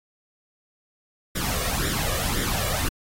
pink noise with flanger, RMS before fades -26 dBFS, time 1.35-2.89 s, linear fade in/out 10 ms, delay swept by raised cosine 0.55 to 1.75 ms, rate 1.9 Hz, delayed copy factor +0.7, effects AAC 48 kbps

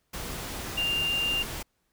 sine tone in noise, 2794 Hz, F7, in tune, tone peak -25 dBFS, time 0.77-1.43 s, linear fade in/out 10 ms, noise pink, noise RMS -36 dBFS, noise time 0.13-1.63 s, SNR +8 dB, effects pink hiss -74 dBFS RMS until 1.92 s

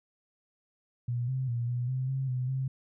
sine tone with pitch steps, 120.9 / 130.8 / 118.9 / 122.4 / 129.7 / 133.6 / 126.6 / 132.4 Hz, B2 / C3 / A#2 / B2 / C3 / C3 / B2 / C3, -36 / 0 / +35 / -15 / -15 / +36 / +43 / +21 cents, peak -28 dBFS, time 1.08-2.68 s, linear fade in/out 5 ms, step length 200 ms, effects none

